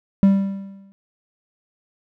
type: tone with exponential decay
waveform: triangle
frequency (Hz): 196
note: G3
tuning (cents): 0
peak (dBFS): -6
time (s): 0.23-0.92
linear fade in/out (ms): 0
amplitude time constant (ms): 150
effects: none